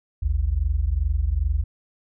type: tone pair together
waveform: sine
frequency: 54.31 / 76.8 Hz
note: A1 / D#2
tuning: -22 / -22 cents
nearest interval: tritone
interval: 600 cents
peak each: -22 dBFS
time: 0.22-1.64 s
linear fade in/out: 10 ms
effects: none

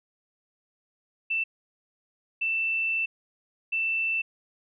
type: tone bursts at uneven times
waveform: sine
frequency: 2666 Hz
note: E7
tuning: 19 cents sharp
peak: -24 dBFS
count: 3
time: 1.3-1.44 / 2.41-3.06 / 3.72-4.22 s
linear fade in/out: 10 ms
effects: none

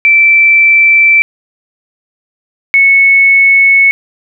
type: tone pair in turn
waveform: sine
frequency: 2332 / 2205 Hz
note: D7 / C#7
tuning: -13 / -10 cents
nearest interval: minor second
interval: 97 cents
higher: first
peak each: -3 dBFS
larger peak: neither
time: 0.05-1.22 / 2.74-3.91 s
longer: neither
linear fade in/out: 0 ms
effects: none

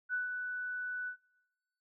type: tone with ADSR envelope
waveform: sine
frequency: 1488 Hz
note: F#6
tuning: 9 cents sharp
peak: -30 dBFS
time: 0.09-1.17 s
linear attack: 47 ms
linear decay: 140 ms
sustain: -5 dB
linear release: 93 ms
effects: noise-tail reverb RT60 0.9 s tail -20 dB re dry

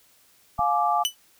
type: chord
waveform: sine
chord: D diminished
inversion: first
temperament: just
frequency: 704.8 / 845.8 / 1174.7 Hz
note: F5 / Ab5 / D6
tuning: +16 / +31 / 0 cents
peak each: -24 dBFS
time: 0.58-1.04 s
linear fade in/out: 20 ms
type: click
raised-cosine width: 5 ms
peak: -23 dBFS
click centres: 0.592 s
type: tone with exponential decay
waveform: sawtooth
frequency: 2987 Hz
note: F#7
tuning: 16 cents sharp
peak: -14 dBFS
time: 1.05-1.15 s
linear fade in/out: 0 ms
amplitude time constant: 20 ms
effects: white hiss -59 dBFS RMS until 1.39 s

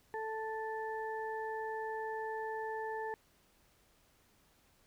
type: harmonic tone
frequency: 440 Hz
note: A4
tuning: in tune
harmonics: 1 / 2 / 4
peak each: -40 / -40 / -45 dBFS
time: 0.14-3.14 s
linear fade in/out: 0 ms
effects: pink hiss -69 dBFS RMS until 4.86 s

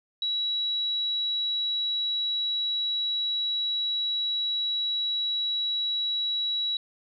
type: tone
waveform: sine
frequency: 3900 Hz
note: B7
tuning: 23 cents flat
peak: -25 dBFS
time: 0.22-6.77 s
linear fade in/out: 2 ms
effects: none

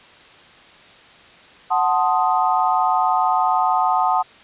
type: chord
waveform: sine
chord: F# diminished seventh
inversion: none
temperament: equal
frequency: 740 / 880 / 1046.5 / 1244.5 Hz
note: F#5 / A5 / C6 / Eb6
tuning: 0 / 0 / 0 / 0 cents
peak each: -19 / -20 / -23 / -22 dBFS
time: 1.7-4.23 s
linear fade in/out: 20 ms
effects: white hiss -46 dBFS RMS until 4.43 s + resampled to 8000 Hz

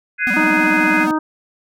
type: chord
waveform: sine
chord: Ab dominant seventh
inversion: third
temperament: just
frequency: 1495.1 / 1661.2 / 2077 / 2492 Hz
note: Gb6 / Ab6 / C7 / Eb7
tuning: +18 / 0 / -13 / +2 cents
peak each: -21 dBFS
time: 0.18-1.07 s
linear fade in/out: 50 ms
type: tone with vibrato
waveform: square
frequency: 220.5 Hz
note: A3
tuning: 4 cents sharp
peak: -22 dBFS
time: 0.27-1.11 s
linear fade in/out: 0 ms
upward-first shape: square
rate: 15 Hz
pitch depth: 210 cents each way
type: harmonic tone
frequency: 311.1 Hz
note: D#4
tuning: in tune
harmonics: 1 / 2 / 3 / 4 / 5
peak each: -17 / -28 / -22 / -24 / -29 dBFS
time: 0.36-1.19 s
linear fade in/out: 10 ms
effects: none

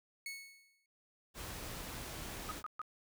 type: tone with exponential decay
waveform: sawtooth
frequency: 2204 Hz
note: C#7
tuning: 11 cents flat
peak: -36 dBFS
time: 0.26-0.86 s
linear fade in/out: 2 ms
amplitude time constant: 130 ms
type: noise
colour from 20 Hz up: pink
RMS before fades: -45 dBFS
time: 1.34-2.63 s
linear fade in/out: 50 ms
type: tone bursts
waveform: sine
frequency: 1255 Hz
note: D#6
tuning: 15 cents sharp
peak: -38 dBFS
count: 3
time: 2.49-2.816 s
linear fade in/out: 0 ms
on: 22 ms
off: 130 ms
effects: none

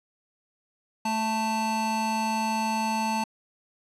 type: tone pair together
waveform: square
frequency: 220 / 886.1 Hz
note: A3 / A5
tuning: 0 / +12 cents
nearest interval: 2 octaves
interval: 2412 cents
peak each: -30 / -27 dBFS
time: 1.05-3.24 s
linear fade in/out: 5 ms
effects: low-pass 9000 Hz 12 dB/octave

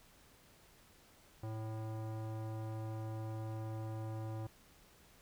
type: tone with low-pass filter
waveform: square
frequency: 110 Hz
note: A2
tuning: in tune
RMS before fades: -42 dBFS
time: 1.43-4.47 s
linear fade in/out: 5 ms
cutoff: 900 Hz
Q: 1.3
effects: pink hiss -64 dBFS RMS until 5.21 s

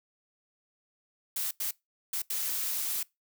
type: noise bursts at uneven times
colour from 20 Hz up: blue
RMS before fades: -32 dBFS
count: 4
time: 1.36-1.51 / 1.6-1.71 / 2.13-2.22 / 2.3-3.03 s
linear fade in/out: 5 ms
effects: noise-tail reverb RT60 0.2 s tail -23 dB re dry

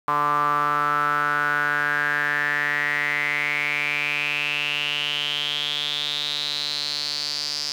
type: tone with band-pass filter sweep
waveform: sawtooth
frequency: 146.83 Hz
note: D3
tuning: in tune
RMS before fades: -24 dBFS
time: 0.08-7.72 s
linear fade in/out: 0 ms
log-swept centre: 1100 to 5000 Hz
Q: 7.8
effects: 8-bit

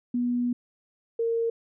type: tone pair in turn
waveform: sine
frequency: 243.6 / 459.9 Hz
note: B3 / A#4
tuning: -24 / -23 cents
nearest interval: major seventh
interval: 1101 cents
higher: second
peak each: -23 dBFS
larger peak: neither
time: 0.14-0.53 / 1.19-1.5 s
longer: first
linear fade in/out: 5 ms
effects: none

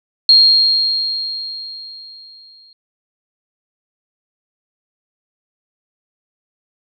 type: tone with exponential decay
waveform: sine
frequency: 4236 Hz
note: C8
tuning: 21 cents sharp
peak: -4 dBFS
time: 0.29-2.73 s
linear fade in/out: 2 ms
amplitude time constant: 530 ms
effects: none

